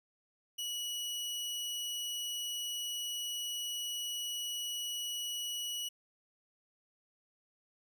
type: tone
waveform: sawtooth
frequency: 2930 Hz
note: F#7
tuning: 18 cents flat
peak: -33 dBFS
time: 0.58-5.89 s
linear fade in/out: 10 ms
effects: none